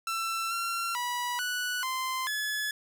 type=tone with pitch steps; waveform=sawtooth; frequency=1340 / 1367 / 975 / 1478 / 1038 / 1709 Hz; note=E6 / F6 / B5 / F#6 / C6 / G#6; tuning=+28 / -37 / -23 / -2 / -14 / +49 cents; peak=-26 dBFS; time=0.07-2.71 s; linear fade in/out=2 ms; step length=440 ms; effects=none